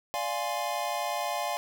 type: chord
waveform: square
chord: D half-diminished seventh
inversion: none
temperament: equal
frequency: 587.3 / 698.5 / 830.6 / 1046.5 Hz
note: D5 / F5 / Ab5 / C6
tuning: 0 / 0 / 0 / 0 cents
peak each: -37 / -34 / -35 / -37 dBFS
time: 0.14-1.57 s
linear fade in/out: 0 ms
effects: none